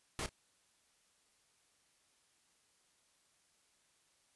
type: noise with echo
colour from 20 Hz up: pink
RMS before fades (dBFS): -39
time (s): 0.19-0.26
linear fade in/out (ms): 0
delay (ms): 31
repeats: 1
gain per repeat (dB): -15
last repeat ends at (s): 0.291
effects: white hiss -73 dBFS RMS until 4.35 s + resampled to 24000 Hz